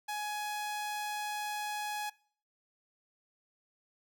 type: tone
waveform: sawtooth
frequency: 838 Hz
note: G#5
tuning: 15 cents sharp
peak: -31 dBFS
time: 0.08-2.1 s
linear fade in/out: 10 ms
effects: noise-tail reverb RT60 0.5 s tail -23 dB re dry